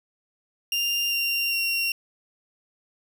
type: tone with pitch steps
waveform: 30% pulse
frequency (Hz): 2794 / 2771 / 2749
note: F7 / F7 / F7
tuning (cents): 0 / -14 / -28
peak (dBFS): -20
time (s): 0.72-1.92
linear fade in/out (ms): 2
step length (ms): 400
effects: none